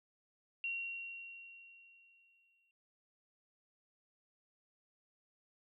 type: tone with exponential decay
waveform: sine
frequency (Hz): 2746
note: F7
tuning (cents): -30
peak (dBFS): -35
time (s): 0.64-2.71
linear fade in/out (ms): 1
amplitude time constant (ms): 450
effects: none